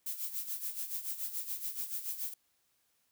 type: noise with tremolo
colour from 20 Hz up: violet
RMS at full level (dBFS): -36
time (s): 0.06-2.34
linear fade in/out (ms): 5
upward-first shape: sine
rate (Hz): 7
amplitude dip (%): 70
effects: white hiss -75 dBFS RMS until 3.11 s